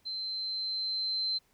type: tone with level ramp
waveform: sine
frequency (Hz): 4100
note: C8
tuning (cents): -36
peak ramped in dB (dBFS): -34 to -28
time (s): 0.05-1.39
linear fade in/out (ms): 20
effects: pink hiss -69 dBFS RMS until 1.53 s